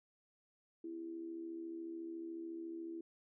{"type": "tone with amplitude modulation", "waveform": "sine", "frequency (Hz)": 332.4, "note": "E4", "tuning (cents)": 15, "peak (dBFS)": -40, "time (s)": [0.84, 3.01], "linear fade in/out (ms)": 5, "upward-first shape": "sine", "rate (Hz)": 74, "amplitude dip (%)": 55, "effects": []}